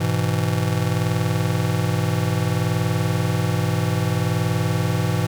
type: chord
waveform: square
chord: E major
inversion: first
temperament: just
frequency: 103.01 / 123.61 / 164.81 Hz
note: G#2 / B2 / E3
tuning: -14 / +2 / 0 cents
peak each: -24 dBFS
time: 0-5.27 s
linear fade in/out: 10 ms
effects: none